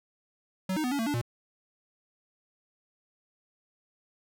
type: tone with pitch steps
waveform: square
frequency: 188.1 / 310.3 / 249.4 / 283.6 / 225.3 / 291.7 / 118.9 Hz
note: F#3 / D#4 / B3 / C#4 / A3 / D4 / A#2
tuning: +29 / -5 / +17 / +40 / +41 / -12 / +35 cents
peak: -28 dBFS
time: 0.69-1.215 s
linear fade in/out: 5 ms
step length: 75 ms
effects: none